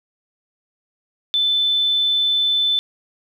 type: tone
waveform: sine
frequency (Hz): 3520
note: A7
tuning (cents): 0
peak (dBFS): -15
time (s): 1.34-2.79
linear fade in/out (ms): 0
effects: 8-bit